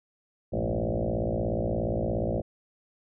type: tone with frequency modulation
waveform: sine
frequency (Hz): 220.1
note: A3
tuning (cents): +1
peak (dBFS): -25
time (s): 0.52-2.42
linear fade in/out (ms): 20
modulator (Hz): 57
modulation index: 7.3
effects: none